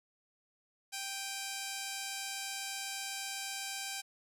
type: tone pair together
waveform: 5% pulse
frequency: 784 / 2472 Hz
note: G5 / D#7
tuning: 0 / -12 cents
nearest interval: octave + minor sixth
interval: 1988 cents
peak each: -27 / -33 dBFS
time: 0.92-4.02 s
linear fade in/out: 20 ms
effects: low-pass 12000 Hz 12 dB/octave